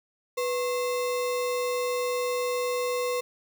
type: tone with sample-and-hold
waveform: sine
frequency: 493.9 Hz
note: B4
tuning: in tune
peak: -25 dBFS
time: 0.37-3.21 s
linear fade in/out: 10 ms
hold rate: 1575 Hz
effects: none